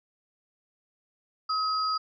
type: tone pair together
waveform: sine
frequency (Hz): 1276 / 4818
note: D#6 / D8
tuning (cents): +43 / +43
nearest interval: octave + major seventh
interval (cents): 2300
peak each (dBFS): -26 / -31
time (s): 1.49-1.98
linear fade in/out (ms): 10
effects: none